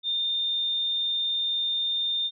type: tone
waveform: sine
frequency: 3621 Hz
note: A7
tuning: 49 cents sharp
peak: -24 dBFS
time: 0.03-2.31 s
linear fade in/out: 50 ms
effects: none